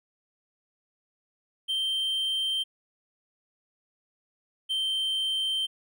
triangle tone pair in turn, 3136 / 3124 Hz, G7 / G7, 0 / -7 cents, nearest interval unison, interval 7 cents, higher first, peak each -24 dBFS, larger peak neither, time 1.68-2.64 / 4.69-5.67 s, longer second, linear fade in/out 20 ms, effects none

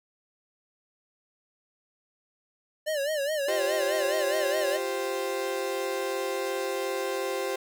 square tone with vibrato, 588 Hz, D5, 2 cents sharp, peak -27 dBFS, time 2.86-4.78 s, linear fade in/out 20 ms, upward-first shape sine, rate 4.8 Hz, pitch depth 120 cents each way
35% pulse chord, F suspended second, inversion none, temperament equal, 349.2 / 392 / 523.3 Hz, F4 / G4 / C5, 0 / 0 / 0 cents, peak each -35 / -30 / -30 dBFS, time 3.48-7.56 s, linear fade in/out 5 ms
effects none

